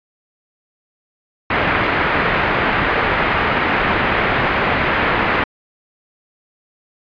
white low-pass noise, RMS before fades -17 dBFS, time 1.5-5.44 s, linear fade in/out 5 ms, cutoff 2200 Hz, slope 24 dB/octave, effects resampled to 11025 Hz

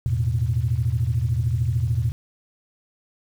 sine chord, E suspended fourth, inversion none, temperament equal, 82.41 / 110 / 123.47 Hz, E2 / A2 / B2, 0 / 0 / 0 cents, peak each -25 / -23 / -22 dBFS, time 0.06-2.12 s, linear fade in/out 0 ms, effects tanh soft clip ceiling -11 dBFS + 8-bit

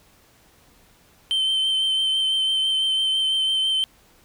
sine tone with vibrato, 3100 Hz, G7, 20 cents flat, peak -16 dBFS, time 1.31-3.84 s, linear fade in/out 0 ms, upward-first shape sine, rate 6 Hz, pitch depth 17 cents each way, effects tanh soft clip ceiling -18 dBFS + pink hiss -56 dBFS RMS until 4.24 s

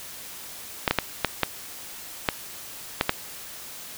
clicks, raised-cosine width 0.3 ms, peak -3 dBFS, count 8, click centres 0.878 / 0.91 / 0.987 / 1.247 / 1.433 / 2.288 / 3.011 / 3.094 s, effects white hiss -40 dBFS RMS until 3.97 s

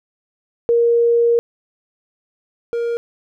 sine / triangle tone pair in turn, 469.5 / 469.5 Hz, A#4 / A#4, +12 / +12 cents, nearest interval unison, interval 0 cents, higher neither, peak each -11 / -16 dBFS, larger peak first, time 0.69-1.39 / 2.73-2.97 s, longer first, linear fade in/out 0 ms, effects none

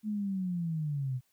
sine linear sweep, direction down, 216.7 to 123.47 Hz, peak -30 dBFS, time 0.03-1.21 s, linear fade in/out 50 ms, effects white hiss -73 dBFS RMS until 1.32 s

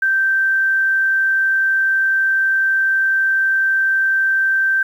sine tone, 1562 Hz, G6, 7 cents flat, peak -13 dBFS, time 0.02-4.83 s, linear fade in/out 5 ms, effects 8-bit

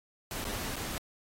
pink noise with dropouts, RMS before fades -37 dBFS, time 0.31-0.98 s, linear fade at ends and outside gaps 1 ms, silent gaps 0.443-0.451 / 0.759-0.764 s, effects AAC 48 kbps

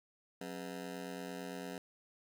20% pulse ring-modulated tone, 226.7 Hz, A#3, 48 cents flat, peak -34 dBFS, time 0.41-1.78 s, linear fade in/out 2 ms, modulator 44.4 Hz, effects none

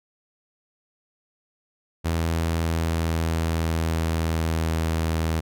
sawtooth tone with pitch glide, 82.41 to 80.81 Hz, E2 to E2, 0 to -34 cents, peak -18 dBFS, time 2.04-5.41 s, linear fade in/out 20 ms, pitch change -34 cents, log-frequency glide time 2.35-5.14 s, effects none

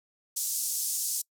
pink band-pass noise, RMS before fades -31 dBFS, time 0.36-1.22 s, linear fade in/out 10 ms, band 6000 to 14000 Hz, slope 24 dB/octave, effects noise-tail reverb RT60 0.1 s tail -25 dB re dry

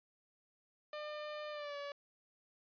sawtooth tone with pitch glide, 601 to 570.6 Hz, D5 to C#5, +40 to +50 cents, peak -38 dBFS, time 0.93-1.92 s, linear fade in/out 2 ms, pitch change -90 cents, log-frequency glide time 1.51-1.77 s, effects resampled to 11025 Hz

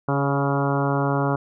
harmonic tone with a mistuned harmonic, 140 Hz, C#3, 18 cents sharp, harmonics 1 / 2 / 3 / 4 / 5 / 6 / 7 / 8 / 9 / 10, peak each -23 / -26 / -28 / -29 / -30 / -31 / -31 / -32 / -33 / -33 dBFS, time 0.08-1.36 s, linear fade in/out 5 ms, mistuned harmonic 3, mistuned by -20 cents, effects none

